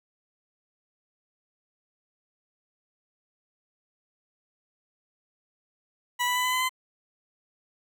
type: tone with pitch steps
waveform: 20% pulse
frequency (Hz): 980 / 989.1 / 998.3 / 1007.6 / 1016.9 / 1026.3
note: B5 / B5 / B5 / B5 / C6 / C6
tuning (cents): -14 / +2 / +18 / +34 / -50 / -34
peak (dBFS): -19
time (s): 6.19-6.694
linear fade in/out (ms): 20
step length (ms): 84
effects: none